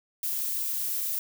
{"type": "noise", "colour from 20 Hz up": "violet", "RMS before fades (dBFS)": -30, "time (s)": [0.23, 1.19], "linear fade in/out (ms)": 2, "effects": []}